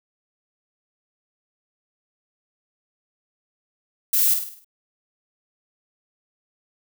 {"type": "noise with echo", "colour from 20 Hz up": "violet", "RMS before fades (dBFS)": -19, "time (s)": [4.13, 4.34], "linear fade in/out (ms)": 5, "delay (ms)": 51, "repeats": 6, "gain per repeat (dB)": -6, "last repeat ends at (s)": 4.646, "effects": []}